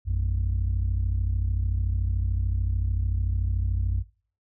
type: tone pair together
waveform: sine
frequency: 57.04 / 90.6 Hz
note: A#1 / F#2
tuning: -37 / -36 cents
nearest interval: minor sixth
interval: 801 cents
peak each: -24 dBFS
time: 0.05-4.04 s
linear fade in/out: 50 ms
effects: noise-tail reverb RT60 0.4 s tail -18 dB re dry + tanh soft clip ceiling -18 dBFS